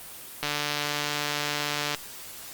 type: click train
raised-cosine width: 0.2 ms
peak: -10 dBFS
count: 224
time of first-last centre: 0.43-1.947 s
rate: 147 Hz
effects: white hiss -42 dBFS RMS until 2.53 s + Opus 24 kbps